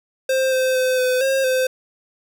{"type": "tone with pitch steps", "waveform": "square", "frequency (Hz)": [525, 518, 513, 507, 536, 516], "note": ["C5", "C5", "C5", "B4", "C5", "C5"], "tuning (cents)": [6, -17, -34, 45, 42, -24], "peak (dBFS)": -17, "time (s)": [0.29, 1.67], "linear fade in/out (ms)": 5, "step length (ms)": 230, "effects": []}